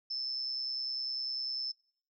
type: tone with amplitude modulation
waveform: sine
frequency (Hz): 5270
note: E8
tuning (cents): -1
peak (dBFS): -31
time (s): 0.1-1.72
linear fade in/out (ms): 10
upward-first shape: sine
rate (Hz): 130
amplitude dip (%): 55
effects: noise-tail reverb RT60 0.6 s tail -26 dB re dry